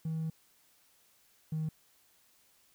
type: tone pair in turn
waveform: triangle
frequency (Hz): 160 / 157.07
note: D#3 / D#3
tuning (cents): +49 / +17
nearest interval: unison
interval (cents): 32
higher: first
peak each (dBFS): -29 / -28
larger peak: second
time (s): 0.05-0.3 / 1.52-1.69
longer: first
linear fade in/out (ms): 5
effects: tanh soft clip ceiling -28 dBFS + white hiss -67 dBFS RMS until 2.74 s